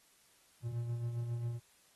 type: tone with tremolo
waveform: triangle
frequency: 118.4 Hz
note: A#2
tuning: 27 cents sharp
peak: -31 dBFS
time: 0.62-1.6 s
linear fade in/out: 50 ms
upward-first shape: sine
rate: 7.4 Hz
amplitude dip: 45%
effects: white hiss -67 dBFS RMS until 1.95 s + AAC 32 kbps